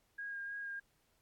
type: tone with vibrato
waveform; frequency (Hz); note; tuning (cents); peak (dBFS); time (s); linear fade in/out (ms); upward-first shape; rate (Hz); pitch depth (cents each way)
sine; 1626; G#6; -37; -40; 0.18-0.8; 10; sine; 3.2; 17
effects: pink hiss -75 dBFS RMS until 1.21 s + AAC 64 kbps